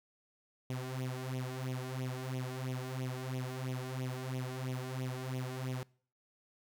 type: tone with flanger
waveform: sawtooth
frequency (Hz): 128.8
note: C3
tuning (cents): -27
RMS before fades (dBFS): -39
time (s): 0.7-5.83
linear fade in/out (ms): 0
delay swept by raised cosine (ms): 0.31 to 2.81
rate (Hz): 3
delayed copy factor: +0.8
effects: noise-tail reverb RT60 0.5 s tail -24 dB re dry